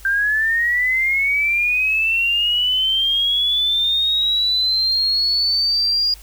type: linear sweep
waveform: sine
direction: up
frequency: 1568 to 4851 Hz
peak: -15 dBFS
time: 0.05-6.14 s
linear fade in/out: 2 ms
effects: added 50 Hz sine -40 dBFS peak until 6.22 s + white hiss -46 dBFS RMS until 6.22 s